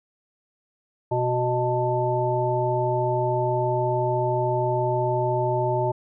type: harmonic tone with a mistuned harmonic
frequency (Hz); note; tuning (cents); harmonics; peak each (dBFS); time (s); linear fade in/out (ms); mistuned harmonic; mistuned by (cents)
123.47; B2; 0; 1 / 3 / 5 / 7; -26 / -26 / -26 / -26; 1.11-5.92; 10; 7; +38
effects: none